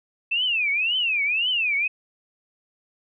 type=tone with vibrato; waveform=sine; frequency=2609 Hz; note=E7; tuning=18 cents flat; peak=-20 dBFS; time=0.31-1.88 s; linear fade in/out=10 ms; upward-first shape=triangle; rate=1.9 Hz; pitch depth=300 cents each way; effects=none